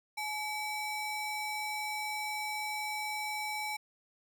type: ring-modulated tone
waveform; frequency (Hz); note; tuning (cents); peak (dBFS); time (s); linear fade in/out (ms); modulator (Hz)
square; 1568; G6; 0; -32; 0.17-3.77; 10; 717
effects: none